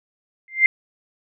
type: tone with exponential growth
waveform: sine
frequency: 2093 Hz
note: C7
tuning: in tune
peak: -6 dBFS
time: 0.48-0.66 s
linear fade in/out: 1 ms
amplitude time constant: 37 ms
effects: none